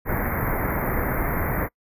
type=band-stop noise; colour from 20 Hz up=pink; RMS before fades=-24 dBFS; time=0.05-1.69 s; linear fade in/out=50 ms; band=2200 to 12000 Hz; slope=96 dB/octave; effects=noise-tail reverb RT60 0.1 s tail -25 dB re dry + resampled to 32000 Hz